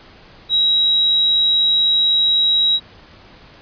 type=tone; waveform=sine; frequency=3848 Hz; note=B7; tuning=46 cents flat; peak=-12 dBFS; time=0.49-2.8 s; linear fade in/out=50 ms; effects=pink hiss -44 dBFS RMS until 3.61 s + resampled to 11025 Hz